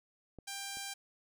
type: clicks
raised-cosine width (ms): 2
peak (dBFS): -35 / -41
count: 2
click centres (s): 0.387 / 0.771
type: tone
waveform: 5% pulse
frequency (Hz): 792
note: G5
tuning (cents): +18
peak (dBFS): -28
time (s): 0.47-0.94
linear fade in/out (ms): 10
effects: none